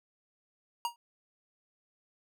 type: tone with exponential decay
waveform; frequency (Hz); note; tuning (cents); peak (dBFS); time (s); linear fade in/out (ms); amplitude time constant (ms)
square; 945; A#5; +23; -27; 0.85-0.96; 1; 23
effects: none